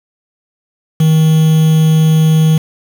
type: tone with quantisation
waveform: triangle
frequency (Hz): 158.1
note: D#3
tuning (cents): +28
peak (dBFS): -4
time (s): 1-2.58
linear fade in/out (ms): 5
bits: 4
effects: none